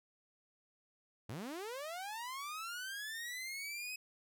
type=linear sweep; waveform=sawtooth; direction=up; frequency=91.2 to 2550 Hz; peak=-38 dBFS; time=1.29-3.96 s; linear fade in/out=5 ms; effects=none